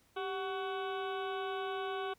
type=harmonic tone with a mistuned harmonic; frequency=374.2 Hz; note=F#4; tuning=20 cents sharp; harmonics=1 / 2 / 3 / 4 / 6 / 7 / 8 / 9 / 10; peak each=-38 / -41 / -43 / -45 / -54 / -54 / -51 / -54 / -54 dBFS; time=0.16-2.14 s; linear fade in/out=10 ms; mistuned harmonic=1; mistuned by=+77 cents; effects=pink hiss -69 dBFS RMS until 2.18 s